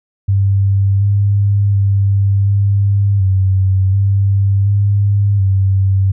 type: tone with pitch steps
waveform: sine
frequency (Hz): 98.4 / 100.9 / 99.1 / 100.1 / 95.3 / 98.8 / 101.1 / 96.6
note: G2 / G#2 / G2 / G2 / G2 / G2 / G#2 / G2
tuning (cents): +7 / -49 / +19 / +37 / -48 / +14 / -46 / -25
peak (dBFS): -9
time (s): 0.28-6.12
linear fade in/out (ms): 10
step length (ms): 730
effects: none